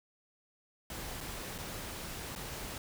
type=noise with dropouts; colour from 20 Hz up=pink; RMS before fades=-42 dBFS; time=0.9-2.78 s; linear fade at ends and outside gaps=2 ms; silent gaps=1.207-1.21 / 1.581-1.585 / 2.352-2.36 s; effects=none